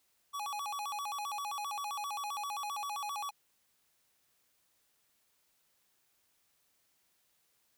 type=tone with vibrato; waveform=square; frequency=972 Hz; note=B5; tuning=28 cents flat; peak=-37 dBFS; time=0.33-3.31 s; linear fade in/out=20 ms; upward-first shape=square; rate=7.6 Hz; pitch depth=270 cents each way; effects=white hiss -74 dBFS RMS until 7.77 s